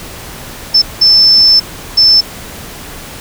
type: tone bursts at uneven times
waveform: sine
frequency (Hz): 5290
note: E8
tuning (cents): +5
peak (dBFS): -3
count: 3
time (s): 0.74-0.82 / 1.01-1.6 / 1.97-2.21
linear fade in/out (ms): 10
effects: pink hiss -28 dBFS RMS until 3.2 s